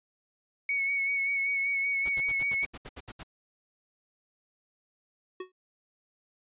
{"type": "tone with vibrato", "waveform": "sine", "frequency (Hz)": 2220, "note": "C#7", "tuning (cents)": 2, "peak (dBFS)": -26, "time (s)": [0.69, 2.65], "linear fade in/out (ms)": 2, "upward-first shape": "sine", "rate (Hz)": 5.2, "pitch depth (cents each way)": 26}
{"type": "noise bursts", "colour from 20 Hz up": "pink", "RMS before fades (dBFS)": -42, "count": 11, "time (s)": [2.05, 3.234], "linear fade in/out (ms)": 10, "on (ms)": 44, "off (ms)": 70}
{"type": "tone with exponential decay", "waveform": "square", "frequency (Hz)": 370, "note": "F#4", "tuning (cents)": 0, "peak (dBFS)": -33, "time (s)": [5.4, 5.52], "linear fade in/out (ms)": 5, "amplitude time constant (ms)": 24}
{"effects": ["resampled to 8000 Hz"]}